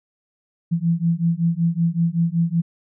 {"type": "beating tone pair", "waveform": "sine", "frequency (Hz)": [165.5, 170.8], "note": ["E3", "F3"], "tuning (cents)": [7, -38], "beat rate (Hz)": 5.3, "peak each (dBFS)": -20, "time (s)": [0.71, 2.62], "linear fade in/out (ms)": 20, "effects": []}